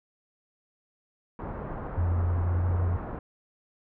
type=low-pass noise; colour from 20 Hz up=pink; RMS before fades=-36 dBFS; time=1.39-3.19 s; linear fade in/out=2 ms; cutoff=1300 Hz; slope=24 dB/octave
type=tone with pitch glide; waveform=sine; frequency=87.31 to 88.89 Hz; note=F2 to F2; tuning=0 to +31 cents; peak=-23 dBFS; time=1.97-2.97 s; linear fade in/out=10 ms; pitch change=+31 cents; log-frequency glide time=2.4-2.65 s
effects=none